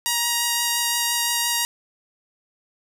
5% pulse tone with vibrato, 946 Hz, A#5, 25 cents sharp, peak -8 dBFS, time 0.06-1.65 s, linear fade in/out 0 ms, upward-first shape triangle, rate 5.8 Hz, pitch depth 11 cents each way, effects 8-bit

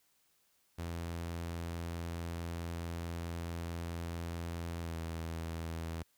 sawtooth tone with pitch glide, 84.6 to 82.33 Hz, E2 to E2, +45 to -2 cents, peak -34 dBFS, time 0.78-6.03 s, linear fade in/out 10 ms, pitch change -47 cents, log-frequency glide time 4.8-4.95 s, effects white hiss -73 dBFS RMS until 6.17 s

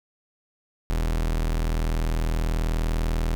40% pulse tone, 40.32 Hz, E1, 38 cents flat, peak -21 dBFS, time 0.9-3.35 s, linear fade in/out 0 ms, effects none

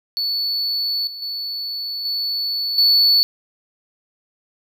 triangle tone with level steps, 4447 Hz, C#8, 5 cents sharp, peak -18 / -29 / -23 / -19 / -10 dBFS, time 0.17-3.23 s, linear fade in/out 0 ms, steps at 1.07 / 1.22 / 2.05 / 2.78 s, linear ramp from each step 2 ms, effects none

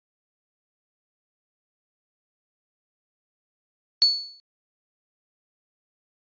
sine tone with exponential decay, 4432 Hz, C#8, 1 cent flat, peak -11 dBFS, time 4.02-4.4 s, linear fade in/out 0 ms, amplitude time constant 81 ms, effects resampled to 11025 Hz

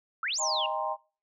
sine exponential two-way sweep, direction up then down, 1244.5 to 7459 to 2715 Hz, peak -28 dBFS, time 0.23-0.66 s, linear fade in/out 2 ms, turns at 0.39 s
sine chord, C minor seventh, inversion first, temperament equal with one note detuned, 622.3 / 799.1 / 932.3 / 1046.5 Hz, Eb5 / G5 / Bb5 / C6, 0 / +33 / 0 / 0 cents, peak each -34 dBFS, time 0.38-0.97 s, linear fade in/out 50 ms
effects noise-tail reverb RT60 0.4 s tail -25 dB re dry

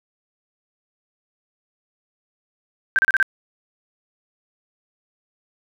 sine tone bursts, 1568 Hz, G6, in tune, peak -13 dBFS, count 5, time 2.96-3.227 s, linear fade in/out 0 ms, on 27 ms, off 33 ms, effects none

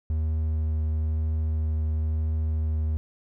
triangle tone with vibrato, 78.2 Hz, D#2, 9 cents sharp, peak -21 dBFS, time 0.1-2.97 s, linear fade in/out 0 ms, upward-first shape triangle, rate 1 Hz, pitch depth 10 cents each way, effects none

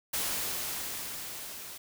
white noise with level ramp, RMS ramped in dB -31 to -44 dBFS, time 0.13-1.78 s, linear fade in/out 10 ms, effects none

